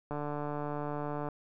click train, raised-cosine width 1 ms, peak -23 dBFS, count 174, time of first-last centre 0.11-1.287 s, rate 147 Hz, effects none

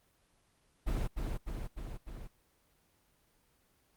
brown noise with echo, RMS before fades -32 dBFS, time 0.86-1.08 s, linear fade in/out 20 ms, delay 300 ms, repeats 4, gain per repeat -3 dB, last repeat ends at 2.28 s, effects pink hiss -71 dBFS RMS until 3.96 s + Opus 24 kbps

